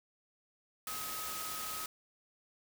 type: tone in noise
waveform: sine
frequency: 1267 Hz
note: D#6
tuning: 31 cents sharp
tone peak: -44 dBFS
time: 0.87-1.86 s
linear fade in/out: 2 ms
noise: white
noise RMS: -41 dBFS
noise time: 0.87-1.86 s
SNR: -6 dB
effects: none